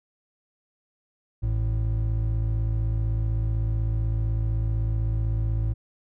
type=tone pair together; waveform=triangle; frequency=54.12 / 110 Hz; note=A1 / A2; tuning=-28 / 0 cents; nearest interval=octave; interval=1228 cents; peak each=-23 dBFS; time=1.42-5.74 s; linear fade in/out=20 ms; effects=none